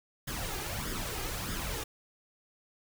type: noise with flanger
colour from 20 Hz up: pink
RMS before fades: -36 dBFS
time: 0.27-1.84 s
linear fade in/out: 10 ms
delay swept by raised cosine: 0.59 to 2.49 ms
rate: 1.6 Hz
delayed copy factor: +0.6
effects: none